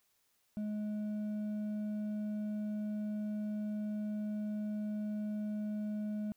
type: tone with hard clipping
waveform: sine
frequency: 210.7 Hz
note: G#3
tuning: 25 cents sharp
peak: -36 dBFS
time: 0.57-6.32 s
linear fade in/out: 0 ms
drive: 4 dB
effects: white hiss -75 dBFS RMS until 6.36 s